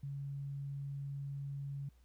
sine tone, 140 Hz, C#3, 18 cents sharp, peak -39 dBFS, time 0.03-1.89 s, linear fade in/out 5 ms, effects added 60 Hz sine -62 dBFS peak until 2.04 s + pink hiss -75 dBFS RMS until 2.04 s

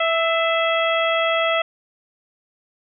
harmonic tone with a mistuned harmonic, 657 Hz, E5, 6 cents flat, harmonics 1 / 2 / 3 / 4 / 5, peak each -20 / -23 / -25 / -26 / -27 dBFS, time 0-1.62 s, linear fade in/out 5 ms, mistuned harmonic 3, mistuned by +36 cents, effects none

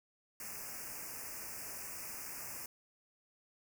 white band-stop noise, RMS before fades -45 dBFS, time 0.4-2.66 s, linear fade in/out 2 ms, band 2700 to 4900 Hz, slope 96 dB/octave, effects none

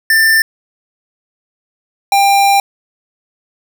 square tone pair in turn, 1785 / 795.1 Hz, A6 / G5, +24 / +24 cents, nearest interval octave + major second, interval 1400 cents, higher first, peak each -8 dBFS, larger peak neither, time 0.1-0.42 / 2.12-2.6 s, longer second, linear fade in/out 2 ms, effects none

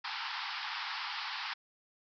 pink band-pass noise, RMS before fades -39 dBFS, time 0.04-1.54 s, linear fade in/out 10 ms, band 800 to 5200 Hz, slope 96 dB/octave, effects none

